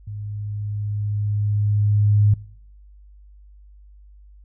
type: tone with level ramp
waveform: sine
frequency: 103.83 Hz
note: G#2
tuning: in tune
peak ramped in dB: -29 to -12 dBFS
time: 0.07-2.34 s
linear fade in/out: 5 ms
effects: noise-tail reverb RT60 0.6 s tail -22 dB re dry + added 50 Hz sine -44 dBFS peak until 4.44 s